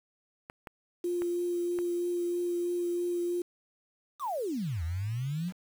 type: clicks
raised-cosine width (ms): 0.5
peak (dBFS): -26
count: 4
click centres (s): 0.499 / 0.672 / 1.22 / 1.788
type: tone with vibrato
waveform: sine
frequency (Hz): 349.6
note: F4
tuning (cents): +2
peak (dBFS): -28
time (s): 1.04-3.42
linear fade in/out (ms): 5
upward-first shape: triangle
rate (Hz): 3.1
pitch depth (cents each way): 12
type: exponential two-way sweep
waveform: sine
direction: down then up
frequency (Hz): 1275 to 78.2 to 190.5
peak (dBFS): -30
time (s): 4.19-5.53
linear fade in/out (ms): 50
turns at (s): 4.83
effects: 8-bit